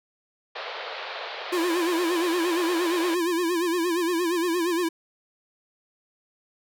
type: band-pass noise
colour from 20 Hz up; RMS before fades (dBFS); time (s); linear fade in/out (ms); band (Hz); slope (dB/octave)
pink; -35; 0.55-3.15; 10; 450 to 4400; 48
type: tone with vibrato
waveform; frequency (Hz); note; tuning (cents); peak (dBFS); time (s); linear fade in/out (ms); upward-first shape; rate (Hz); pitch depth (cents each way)
square; 343.8; F4; -27; -23; 1.52-4.89; 10; sine; 8.6; 97
effects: none